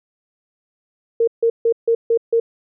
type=tone bursts; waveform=sine; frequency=460.6 Hz; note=A#4; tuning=21 cents flat; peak=-12 dBFS; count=6; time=1.2-2.4 s; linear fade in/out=5 ms; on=75 ms; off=150 ms; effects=none